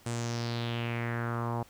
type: tone with low-pass filter sweep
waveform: sawtooth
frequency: 117.8 Hz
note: A#2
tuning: 19 cents sharp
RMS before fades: -33 dBFS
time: 0.06-1.63 s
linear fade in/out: 5 ms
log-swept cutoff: 8600 to 860 Hz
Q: 3.6
effects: pink hiss -58 dBFS RMS until 1.69 s